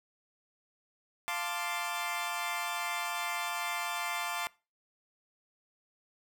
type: chord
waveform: 20% pulse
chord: D minor seventh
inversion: first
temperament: equal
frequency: 698.5 / 880 / 1046.5 / 1174.7 Hz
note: F5 / A5 / C6 / D6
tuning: 0 / 0 / 0 / 0 cents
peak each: -34 dBFS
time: 1.28-4.47 s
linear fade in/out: 0 ms
effects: noise-tail reverb RT60 0.3 s tail -22 dB re dry